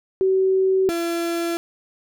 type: tone pair in turn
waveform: sine / 35% pulse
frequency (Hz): 380 / 338.5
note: F#4 / E4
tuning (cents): +46 / +46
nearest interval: major second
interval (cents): 200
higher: first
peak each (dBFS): -15 / -20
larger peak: first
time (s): 0.21-0.89 / 0.89-1.57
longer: neither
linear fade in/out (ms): 0
effects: none